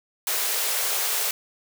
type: high-pass noise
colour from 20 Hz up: white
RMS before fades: -25 dBFS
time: 0.27-1.31 s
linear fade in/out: 2 ms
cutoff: 380 Hz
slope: 96 dB/octave
effects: none